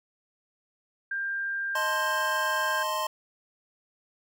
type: tone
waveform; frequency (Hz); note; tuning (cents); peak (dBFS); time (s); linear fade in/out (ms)
sine; 1593; G6; +27; -28; 1.11-2.83; 5
type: chord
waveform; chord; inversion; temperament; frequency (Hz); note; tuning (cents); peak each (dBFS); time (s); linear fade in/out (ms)
square; A diminished; second; equal; 622.3 / 880 / 1046.5; Eb5 / A5 / C6; 0 / 0 / 0; -34 / -35 / -30; 1.75-3.07; 5
effects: none